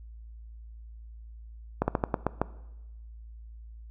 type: slowing click train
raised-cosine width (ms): 1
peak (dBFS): -10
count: 7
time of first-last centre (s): 1.82-2.416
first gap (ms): 60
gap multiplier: 1.2
effects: noise-tail reverb RT60 1.0 s tail -18 dB re dry + added 56 Hz sine -43 dBFS peak until 3.9 s